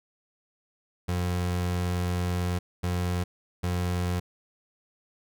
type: tone bursts at uneven times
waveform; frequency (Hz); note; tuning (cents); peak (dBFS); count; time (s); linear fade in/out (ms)
30% pulse; 89.1; F2; +35; -23; 3; 1.08-2.59 / 2.83-3.24 / 3.63-4.2; 10
effects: none